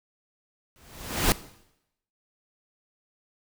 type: noise with exponential growth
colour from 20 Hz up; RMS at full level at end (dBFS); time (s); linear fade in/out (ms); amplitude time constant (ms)
pink; -19; 0.76-1.32; 0; 120
effects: noise-tail reverb RT60 0.8 s tail -17 dB re dry